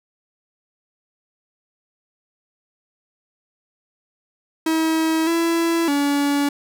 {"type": "tone with pitch steps", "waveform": "45% pulse", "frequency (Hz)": [320.9, 333.8, 285.3], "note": ["E4", "E4", "C#4"], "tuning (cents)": [-46, 22, 50], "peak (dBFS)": -17, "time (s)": [4.66, 6.49], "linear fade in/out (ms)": 5, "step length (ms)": 610, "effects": []}